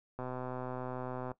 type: click train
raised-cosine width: 1 ms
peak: -26 dBFS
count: 144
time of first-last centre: 0.19-1.316 s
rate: 127 Hz
effects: noise-tail reverb RT60 0.1 s tail -17 dB re dry